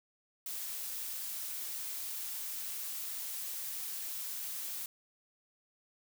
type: noise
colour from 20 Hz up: blue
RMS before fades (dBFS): -40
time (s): 0.46-4.86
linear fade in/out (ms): 2
effects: none